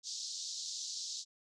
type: band-pass noise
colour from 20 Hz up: white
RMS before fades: -42 dBFS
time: 0.03-1.25 s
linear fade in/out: 50 ms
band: 3800 to 6800 Hz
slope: 48 dB/octave
effects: none